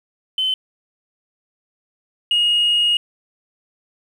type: tone pair in turn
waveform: sine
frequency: 3056 / 2871 Hz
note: G7 / F7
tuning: -45 / +47 cents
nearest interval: minor second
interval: 108 cents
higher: first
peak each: -16 / -12 dBFS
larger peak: second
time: 0.38-0.54 / 2.31-2.97 s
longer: second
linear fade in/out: 2 ms
effects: tanh soft clip ceiling -11 dBFS + 8-bit